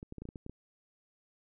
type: clicks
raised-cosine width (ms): 3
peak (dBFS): -30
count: 9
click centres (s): 0.029 / 0.124 / 0.183 / 0.22 / 0.254 / 0.289 / 0.358 / 0.464 / 0.496
effects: none